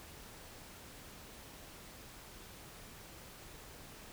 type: silence
effects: pink hiss -53 dBFS RMS until 4.12 s